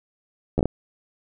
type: slowing click train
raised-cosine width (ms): 2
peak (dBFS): -8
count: 5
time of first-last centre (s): 0.58-0.656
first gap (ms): 12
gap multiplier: 1.32
effects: none